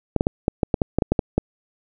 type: clicks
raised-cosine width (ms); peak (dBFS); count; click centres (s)
2; -4; 12; 0.163 / 0.209 / 0.269 / 0.481 / 0.632 / 0.742 / 0.818 / 0.986 / 1.022 / 1.12 / 1.192 / 1.38
effects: none